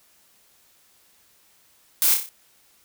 blue noise with echo, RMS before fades -19 dBFS, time 2.02-2.14 s, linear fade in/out 0 ms, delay 30 ms, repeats 5, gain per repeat -5 dB, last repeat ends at 2.29 s, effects white hiss -59 dBFS RMS until 2.84 s

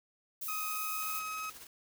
violet noise, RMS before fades -39 dBFS, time 0.41-1.2 s, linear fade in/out 10 ms
30% pulse tone with pitch glide, 1257 to 1272.3 Hz, D#6 to D#6, +17 to +38 cents, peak -34 dBFS, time 0.48-1.5 s, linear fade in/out 5 ms, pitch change +21 cents, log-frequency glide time 0.66-1.39 s
white noise with tremolo, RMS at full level -48 dBFS, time 1.02-1.67 s, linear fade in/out 2 ms, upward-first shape triangle, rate 17 Hz, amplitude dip 60%
effects none

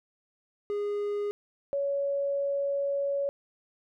triangle / sine tone pair in turn, 411.1 / 560.6 Hz, G#4 / C#5, -18 / +19 cents, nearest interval perfect fourth, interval 537 cents, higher second, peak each -26 dBFS, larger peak neither, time 0.7-1.31 / 1.73-3.29 s, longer second, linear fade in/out 0 ms, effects none

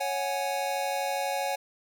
square chord, C# suspended fourth, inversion none, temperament just, 554.4 / 739.2 / 831.5 Hz, C#5 / F#5 / G#5, 0 / -2 / +2 cents, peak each -33 dBFS, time 0-1.56 s, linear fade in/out 10 ms, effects none

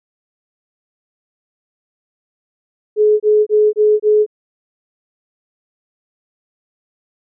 sine tone bursts, 424.3 Hz, G#4, 37 cents sharp, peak -8 dBFS, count 5, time 2.96-4.264 s, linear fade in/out 50 ms, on 240 ms, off 26 ms, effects none

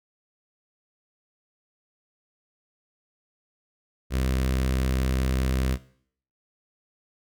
sawtooth tone with notch filter, 64.9 Hz, C2, 13 cents flat, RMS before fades -25 dBFS, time 4.1-5.78 s, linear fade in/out 50 ms, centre 840 Hz, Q 1.8, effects noise-tail reverb RT60 0.6 s tail -18 dB re dry

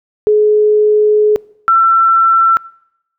sine tone pair in turn, 423.3 / 1343.9 Hz, G#4 / E6, +33 / +33 cents, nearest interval octave + minor sixth, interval 2000 cents, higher second, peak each -6 dBFS, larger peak neither, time 0.27-1.36 / 1.68-2.57 s, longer first, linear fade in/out 0 ms, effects noise-tail reverb RT60 0.8 s tail -24 dB re dry

